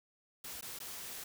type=noise with dropouts; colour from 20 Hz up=white; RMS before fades=-45 dBFS; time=0.44-1.24 s; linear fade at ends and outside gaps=5 ms; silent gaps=0.611-0.624 / 0.789-0.801 s; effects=none